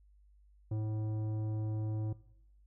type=tone with tanh clipping; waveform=sine; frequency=108.2 Hz; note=A2; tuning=29 cents flat; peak=-34 dBFS; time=0.71-2.13 s; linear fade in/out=5 ms; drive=12 dB; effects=noise-tail reverb RT60 0.8 s tail -19 dB re dry + added 50 Hz sine -60 dBFS peak until 2.66 s